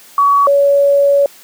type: tone pair in turn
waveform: sine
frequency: 1130 / 563.8 Hz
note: C#6 / C#5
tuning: +33 / +29 cents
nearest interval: octave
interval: 1204 cents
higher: first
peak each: -7 dBFS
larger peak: neither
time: 0.18-0.47 / 0.47-1.26 s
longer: second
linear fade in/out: 2 ms
effects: white hiss -41 dBFS RMS until 1.43 s + high-pass 150 Hz 12 dB/octave